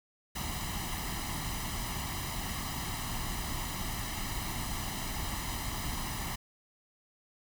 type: noise with comb filter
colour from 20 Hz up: pink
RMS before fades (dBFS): -36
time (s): 0.35-6.36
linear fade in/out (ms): 10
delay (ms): 1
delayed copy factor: +0.7
effects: none